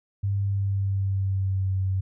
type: tone with pitch glide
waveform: sine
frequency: 99.5 to 95.06 Hz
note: G2 to F#2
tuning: +26 to +47 cents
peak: -22 dBFS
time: 0.23-2.01 s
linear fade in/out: 10 ms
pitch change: -79 cents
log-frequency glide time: 0.4-1.75 s
effects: none